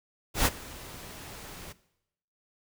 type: noise with ADSR envelope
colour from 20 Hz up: pink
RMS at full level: -22 dBFS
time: 0.34-1.73 s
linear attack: 120 ms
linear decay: 34 ms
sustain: -22 dB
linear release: 15 ms
effects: noise-tail reverb RT60 0.8 s tail -18 dB re dry